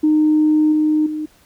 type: tone with level steps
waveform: sine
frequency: 306.9 Hz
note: D#4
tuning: 24 cents flat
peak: -10 / -12 / -21 dBFS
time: 0.03-1.26 s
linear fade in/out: 10 ms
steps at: 0.72 / 1.06 s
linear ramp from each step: 5 ms
effects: tanh soft clip ceiling -6 dBFS + pink hiss -53 dBFS RMS until 1.45 s